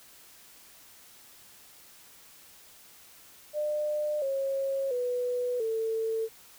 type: tone with pitch steps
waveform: sine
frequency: 600 / 543.9 / 493 / 446.9 Hz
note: D5 / C#5 / B4 / A4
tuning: +37 / -33 / -3 / +27 cents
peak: -27 dBFS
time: 3.53-6.29 s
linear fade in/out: 50 ms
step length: 690 ms
effects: white hiss -54 dBFS RMS until 6.58 s